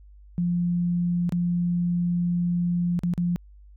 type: tone with dropouts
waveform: sine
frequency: 174.61 Hz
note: F3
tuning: in tune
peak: -21 dBFS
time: 0.38-3.36 s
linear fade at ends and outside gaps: 0 ms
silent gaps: 1.293-1.323 / 2.991-3.035 / 3.137-3.178 s
effects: added 50 Hz sine -46 dBFS peak until 3.76 s